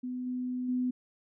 sine tone with level steps, 251 Hz, B3, 28 cents sharp, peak -33 / -31 / -27 dBFS, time 0.03-0.91 s, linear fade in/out 10 ms, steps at 0.26 / 0.68 s, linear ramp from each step 10 ms, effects none

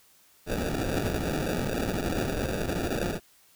white noise with sample-and-hold, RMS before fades -29 dBFS, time 0.46-3.2 s, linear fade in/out 50 ms, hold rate 1050 Hz, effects white hiss -60 dBFS RMS until 3.55 s

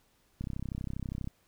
click train, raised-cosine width 5 ms, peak -24 dBFS, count 29, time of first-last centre 0.41-1.274 s, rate 32.4 Hz, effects pink hiss -69 dBFS RMS until 1.47 s

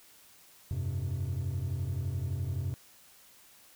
triangle chord, F suspended second, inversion none, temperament equal with one note detuned, 87.31 / 99.02 / 130.81 Hz, F2 / G2 / C3, 0 / +18 / 0 cents, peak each -32 dBFS, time 0.71-2.74 s, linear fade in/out 0 ms, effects tanh soft clip ceiling -25 dBFS + white hiss -58 dBFS RMS until 3.75 s

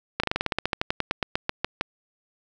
slowing click train, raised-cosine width 0.3 ms, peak -7 dBFS, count 20, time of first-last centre 0.2-1.811 s, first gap 35 ms, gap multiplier 1.09, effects none

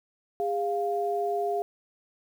sine tone pair together, 407.2 / 699.3 Hz, G#4 / F5, -34 / +2 cents, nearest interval major sixth, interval 936 cents, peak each -28 dBFS, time 0.4-1.62 s, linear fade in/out 0 ms, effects 9-bit

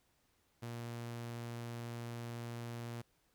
sawtooth tone, 118 Hz, A#2, 22 cents sharp, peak -38 dBFS, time 0.62-3.02 s, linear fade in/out 10 ms, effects pink hiss -75 dBFS RMS until 3.34 s

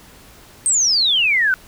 sine exponential sweep, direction down, 8590 to 1462 Hz, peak -13 dBFS, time 0.66-1.54 s, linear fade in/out 0 ms, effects pink hiss -45 dBFS RMS until 1.67 s

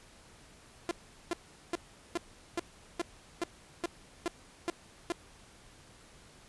sawtooth tone bursts, 343.5 Hz, F4, 29 cents flat, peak -26 dBFS, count 11, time 0.89-5.121 s, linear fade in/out 0 ms, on 21 ms, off 400 ms, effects pink hiss -57 dBFS RMS until 6.48 s + resampled to 24000 Hz

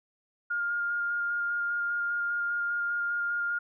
sine tone with vibrato, 1411 Hz, F6, 17 cents sharp, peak -27 dBFS, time 0.5-3.59 s, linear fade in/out 10 ms, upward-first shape square, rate 5 Hz, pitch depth 9 cents each way, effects none

